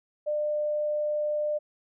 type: tone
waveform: sine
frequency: 599 Hz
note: D5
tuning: 34 cents sharp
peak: -25 dBFS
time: 0.26-1.59 s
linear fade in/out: 20 ms
effects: none